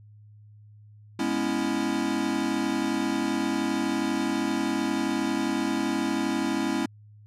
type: chord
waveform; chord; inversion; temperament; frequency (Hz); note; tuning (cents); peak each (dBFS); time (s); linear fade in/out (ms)
square; C# minor seventh; second; equal with one note detuned; 207.7 / 246.9 / 279.4 / 329.6; G#3 / B3 / C#4 / E4; 0 / 0 / +14 / 0; -33 / -32 / -30 / -30; 1.19-6.86; 5
effects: added 105 Hz sine -48 dBFS peak until 7.26 s + low-pass 9000 Hz 12 dB/octave